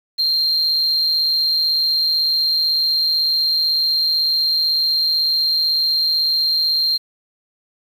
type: tone with amplitude modulation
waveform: sine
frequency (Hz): 4186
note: C8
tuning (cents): 0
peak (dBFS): -10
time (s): 0.18-6.98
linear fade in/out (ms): 20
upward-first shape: sine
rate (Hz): 156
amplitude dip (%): 60
effects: tanh soft clip ceiling -12 dBFS + 7-bit